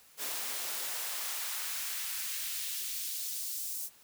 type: noise with high-pass filter sweep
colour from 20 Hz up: white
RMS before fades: -37 dBFS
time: 0.17-3.9 s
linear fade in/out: 50 ms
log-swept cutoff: 300 to 7200 Hz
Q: 0.83
effects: white hiss -60 dBFS RMS until 4.03 s